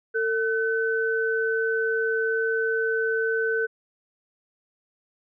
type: tone pair together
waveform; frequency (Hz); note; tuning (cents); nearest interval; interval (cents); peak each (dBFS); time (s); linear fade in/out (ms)
sine; 449.7 / 1515; A4 / F#6; +38 / +40; octave + major sixth; 2102; -24 / -25; 0.14-3.67; 20
effects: none